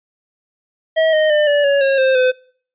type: tone with pitch steps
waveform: square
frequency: 641 / 620.2 / 600.2 / 580.7 / 561.9 / 543.7 / 526.1 / 509.1 Hz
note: E5 / D#5 / D5 / D5 / C#5 / C#5 / C5 / C5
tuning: -49 / -6 / +38 / -20 / +23 / -34 / +9 / -47 cents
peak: -12 dBFS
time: 0.96-2.32 s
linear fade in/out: 20 ms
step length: 170 ms
effects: noise-tail reverb RT60 0.5 s tail -23 dB re dry + resampled to 8000 Hz